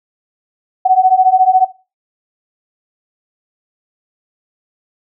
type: beating tone pair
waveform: sine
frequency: 740 / 754 Hz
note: F#5 / F#5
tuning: 0 / +32 cents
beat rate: 14 Hz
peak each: -10 dBFS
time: 0.85-1.65 s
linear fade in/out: 10 ms
effects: noise-tail reverb RT60 0.3 s tail -17 dB re dry